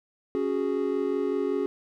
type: chord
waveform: triangle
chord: C# suspended fourth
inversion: none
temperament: equal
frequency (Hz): 277.2 / 370 / 415.3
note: C#4 / F#4 / G#4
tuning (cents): 0 / 0 / 0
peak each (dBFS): -28 / -27 / -26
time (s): 0.35-1.66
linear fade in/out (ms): 0
effects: none